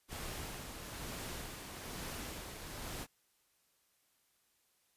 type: noise with tremolo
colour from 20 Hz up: pink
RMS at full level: -43 dBFS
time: 0.08-3.07 s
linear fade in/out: 50 ms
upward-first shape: sine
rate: 1.1 Hz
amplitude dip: 40%
effects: white hiss -75 dBFS RMS until 4.96 s + resampled to 32000 Hz